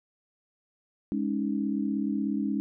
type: chord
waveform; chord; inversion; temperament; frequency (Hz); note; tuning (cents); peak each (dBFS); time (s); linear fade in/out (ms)
sine; Ab suspended fourth; none; equal with one note detuned; 207.7 / 277.2 / 313.8; Ab3 / Db4 / Eb4; 0 / 0 / +15; -29 / -30 / -33; 1.12-2.6; 0
effects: none